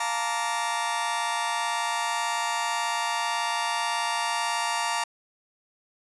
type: chord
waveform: sawtooth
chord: Bb major seventh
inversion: second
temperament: just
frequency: 699.2 / 874.1 / 932.3 / 1165.4 Hz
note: F5 / A5 / Bb5 / D6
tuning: +2 / -12 / 0 / -14 cents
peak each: -30 / -30 / -24 / -29 dBFS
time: 0-5.04 s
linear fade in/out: 5 ms
effects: resampled to 24000 Hz